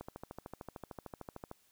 click train, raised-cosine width 1 ms, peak -29 dBFS, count 21, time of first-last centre 0.01-1.514 s, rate 13.3 Hz, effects white hiss -70 dBFS RMS until 1.71 s

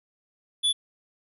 square tone, 3452 Hz, A7, 34 cents flat, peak -21 dBFS, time 0.63-0.73 s, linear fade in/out 20 ms, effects resampled to 32000 Hz

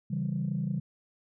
sine chord, C# diminished, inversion none, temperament equal, 138.59 / 164.81 / 196 Hz, C#3 / E3 / G3, 0 / 0 / 0 cents, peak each -32 dBFS, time 0.1-0.8 s, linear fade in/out 10 ms, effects tanh soft clip ceiling -21 dBFS

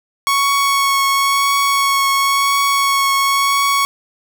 sawtooth tone with vibrato, 1108.7 Hz, C#6, in tune, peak -9 dBFS, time 0.27-3.85 s, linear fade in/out 0 ms, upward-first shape triangle, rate 0.96 Hz, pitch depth 14 cents each way, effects none

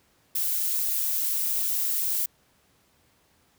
violet noise with amplitude modulation, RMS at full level -25 dBFS, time 0.35-2.26 s, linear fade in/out 5 ms, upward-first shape sine, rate 159 Hz, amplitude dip 30%, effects pink hiss -64 dBFS RMS until 3.58 s + high-pass 60 Hz 12 dB/octave

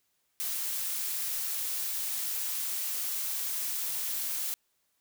blue noise, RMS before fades -33 dBFS, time 0.4-4.54 s, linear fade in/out 0 ms, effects white hiss -75 dBFS RMS until 5 s

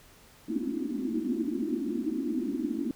pink band-pass noise, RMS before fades -31 dBFS, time 0.48-2.91 s, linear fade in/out 2 ms, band 220 to 350 Hz, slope 96 dB/octave, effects pink hiss -56 dBFS RMS until 2.95 s

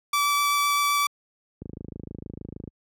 sawtooth tone with vibrato, 1155 Hz, D6, 29 cents flat, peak -17 dBFS, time 0.13-1.07 s, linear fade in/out 5 ms, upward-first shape triangle, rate 7.8 Hz, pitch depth 8 cents each way
click train, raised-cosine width 3 ms, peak -23 dBFS, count 29, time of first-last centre 1.62-2.677 s, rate 26.5 Hz
effects high-pass 60 Hz 12 dB/octave

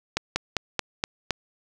slowing click train, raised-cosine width 0.2 ms, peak -6 dBFS, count 6, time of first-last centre 0.17-1.307 s, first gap 190 ms, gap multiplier 1.09, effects none

